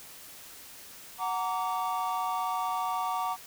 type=chord; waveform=triangle; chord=Gb augmented; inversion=none; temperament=just; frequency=740 / 925 / 1156.2 Hz; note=Gb5 / Bb5 / D6; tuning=0 / -14 / -27 cents; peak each=-31 dBFS; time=1.18-3.37 s; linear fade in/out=50 ms; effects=white hiss -48 dBFS RMS until 3.46 s